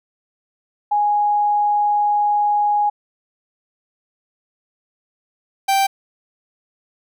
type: tone pair in turn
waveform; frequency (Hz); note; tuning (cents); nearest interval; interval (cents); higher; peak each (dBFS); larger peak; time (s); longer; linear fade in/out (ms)
sine / 45% pulse; 829 / 782.5; G#5 / G5; -3 / -3; minor second; 100; first; -14; neither; 0.91-2.9 / 5.68-5.87; first; 10
effects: none